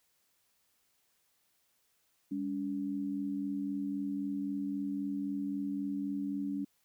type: tone pair together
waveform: sine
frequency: 200.2 / 284 Hz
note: G3 / C#4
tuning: +37 / +42 cents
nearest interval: tritone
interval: 605 cents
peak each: -38 / -34 dBFS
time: 2.31-6.65 s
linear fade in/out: 10 ms
effects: white hiss -74 dBFS RMS until 6.84 s